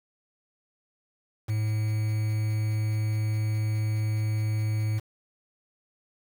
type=tone with quantisation; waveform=triangle; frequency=108.1 Hz; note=A2; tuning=30 cents flat; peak=-22 dBFS; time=1.48-5 s; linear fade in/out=20 ms; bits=7; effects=none